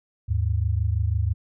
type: tone pair together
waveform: sine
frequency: 77.78 / 103.83 Hz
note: D#2 / G#2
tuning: 0 / 0 cents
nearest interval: perfect fourth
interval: 500 cents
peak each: -23 dBFS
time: 0.28-1.34 s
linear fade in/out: 20 ms
effects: none